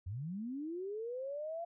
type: linear sweep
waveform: sine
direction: up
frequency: 82.41 to 691 Hz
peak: -38 dBFS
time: 0.06-1.65 s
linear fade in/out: 10 ms
effects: none